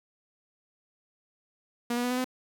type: tone with pitch steps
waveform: sawtooth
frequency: 239 / 242.9 / 246.9 / 250.9 / 255 Hz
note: A#3 / B3 / B3 / B3 / C4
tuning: +43 / -29 / 0 / +28 / -44 cents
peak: -23 dBFS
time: 1.9-2.245 s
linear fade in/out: 5 ms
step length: 69 ms
effects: 10-bit